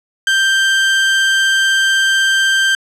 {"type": "tone", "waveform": "30% pulse", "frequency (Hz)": 1571, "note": "G6", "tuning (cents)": 3, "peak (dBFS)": -8, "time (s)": [0.27, 2.75], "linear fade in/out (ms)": 2, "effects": ["low-pass 8000 Hz 12 dB/octave"]}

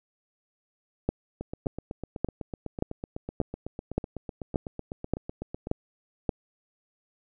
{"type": "two click trains", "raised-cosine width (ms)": 2, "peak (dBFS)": [-11, -21], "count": [10, 35], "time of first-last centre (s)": [[1.09, 6.292], [1.41, 5.671]], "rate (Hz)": [1.73, 7.98], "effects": []}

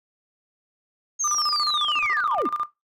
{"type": "linear sweep", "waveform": "sine", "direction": "down", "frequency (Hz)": [6540, 187.7], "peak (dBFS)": -21, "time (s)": [1.19, 2.48], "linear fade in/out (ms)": 20}
{"type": "tone with tremolo", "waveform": "sine", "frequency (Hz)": 1200, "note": "D6", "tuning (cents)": 37, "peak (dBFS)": -21, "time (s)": [1.24, 2.66], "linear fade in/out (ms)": 5, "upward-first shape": "square", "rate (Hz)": 14, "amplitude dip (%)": 80}
{"effects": ["noise-tail reverb RT60 0.2 s tail -18 dB re dry", "tanh soft clip ceiling -15 dBFS"]}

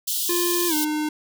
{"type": "high-pass noise", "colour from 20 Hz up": "white", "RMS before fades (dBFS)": -25, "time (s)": [0.07, 0.85], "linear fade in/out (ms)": 10, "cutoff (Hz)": 2900, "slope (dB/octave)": 96}
{"type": "tone with pitch glide", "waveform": "square", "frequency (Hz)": [349.2, 304], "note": ["F4", "D#4"], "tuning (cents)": [0, -40], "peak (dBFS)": -23, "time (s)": [0.29, 1.09], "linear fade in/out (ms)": 5, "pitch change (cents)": -240, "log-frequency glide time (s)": [0.68, 0.74]}
{"effects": []}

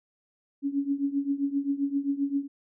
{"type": "tone with tremolo", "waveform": "sine", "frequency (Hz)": 280, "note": "C#4", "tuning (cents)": 18, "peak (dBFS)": -21, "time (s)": [0.62, 2.48], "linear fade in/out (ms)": 50, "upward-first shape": "triangle", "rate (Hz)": 7.6, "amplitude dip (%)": 90, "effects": []}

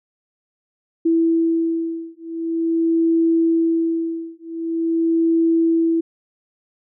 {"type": "beating tone pair", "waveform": "sine", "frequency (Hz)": [329.6, 330.05], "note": ["E4", "E4"], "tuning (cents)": [0, 2], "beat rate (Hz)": 0.45, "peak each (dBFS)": [-19, -19], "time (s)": [1.05, 6.01], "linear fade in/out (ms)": 10, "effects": []}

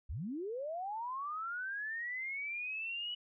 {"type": "linear sweep", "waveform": "sine", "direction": "up", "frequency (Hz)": [47.71, 2960], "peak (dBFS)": -37, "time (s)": [0.09, 3.15], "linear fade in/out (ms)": 10, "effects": []}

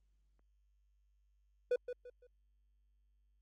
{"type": "tone with echo", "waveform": "triangle", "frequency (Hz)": 493, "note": "B4", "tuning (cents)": -3, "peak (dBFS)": -27, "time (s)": [1.71, 1.76], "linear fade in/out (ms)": 5, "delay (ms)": 170, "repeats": 3, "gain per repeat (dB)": -10, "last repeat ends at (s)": 2.27, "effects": ["added 50 Hz sine -70 dBFS peak until 3.41 s", "Opus 24 kbps"]}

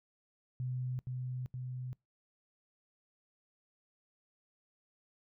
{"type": "tone with echo", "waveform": "sine", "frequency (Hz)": 126.7, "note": "B2", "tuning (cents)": 45, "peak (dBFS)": -34, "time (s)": [0.6, 0.99], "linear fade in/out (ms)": 0, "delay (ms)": 470, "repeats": 2, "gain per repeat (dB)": -2, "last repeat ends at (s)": 1.93, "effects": ["noise-tail reverb RT60 0.2 s tail -25 dB re dry"]}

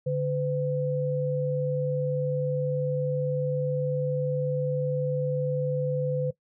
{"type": "tone pair together", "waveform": "sine", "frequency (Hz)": [144.6, 506.4], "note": ["D3", "B4"], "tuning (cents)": [-27, 43], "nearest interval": "octave + minor seventh", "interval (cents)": 2170, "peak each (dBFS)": [-27, -27], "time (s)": [0.06, 6.31], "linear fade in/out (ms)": 10, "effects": ["noise-tail reverb RT60 0.1 s tail -19 dB re dry"]}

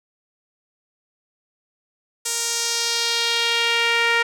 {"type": "tone with band-pass filter sweep", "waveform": "sawtooth", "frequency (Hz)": 466.2, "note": "A#4", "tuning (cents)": 0, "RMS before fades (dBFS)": -21, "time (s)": [2.25, 4.23], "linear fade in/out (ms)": 10, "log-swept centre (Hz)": [7800, 2000], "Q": 1.8, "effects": []}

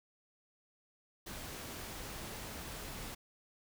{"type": "noise", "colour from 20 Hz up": "pink", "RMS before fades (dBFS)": -45, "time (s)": [1.26, 3.15], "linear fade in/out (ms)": 10, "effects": []}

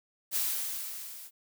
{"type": "noise with level ramp", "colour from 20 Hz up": "blue", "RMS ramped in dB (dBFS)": [-28, -47], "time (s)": [0.31, 1.31], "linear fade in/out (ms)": 50, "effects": []}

